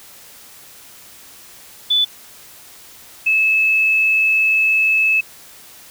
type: tone pair in turn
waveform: sine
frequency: 3481 / 2603 Hz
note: A7 / E7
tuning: -19 / -22 cents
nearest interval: perfect fourth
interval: 503 cents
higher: first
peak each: -12 dBFS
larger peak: neither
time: 1.9-2.05 / 3.26-5.21 s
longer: second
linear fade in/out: 10 ms
effects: white hiss -42 dBFS RMS until 5.9 s